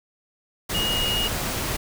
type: tone in noise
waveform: sine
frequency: 2871 Hz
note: F7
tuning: 47 cents sharp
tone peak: -23 dBFS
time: 0.74-1.28 s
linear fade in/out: 10 ms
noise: pink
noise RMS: -27 dBFS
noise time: 0.69-1.77 s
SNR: +1 dB
effects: none